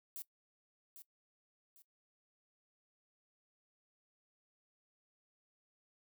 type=noise with echo; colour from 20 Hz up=violet; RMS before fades=-45 dBFS; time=0.16-0.22 s; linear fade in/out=0 ms; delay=800 ms; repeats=2; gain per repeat=-9 dB; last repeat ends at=1.82 s; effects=noise-tail reverb RT60 0.1 s tail -19 dB re dry

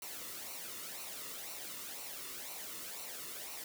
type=noise with flanger; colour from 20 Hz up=white; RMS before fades=-45 dBFS; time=0.02-3.64 s; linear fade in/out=2 ms; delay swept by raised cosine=0.59 to 1.29 ms; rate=2 Hz; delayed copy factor=-0.6; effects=none

